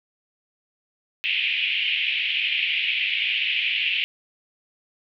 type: band-pass noise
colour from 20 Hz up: white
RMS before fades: -24 dBFS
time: 1.24-4.04 s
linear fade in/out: 0 ms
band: 2300 to 3000 Hz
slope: 48 dB/octave
effects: none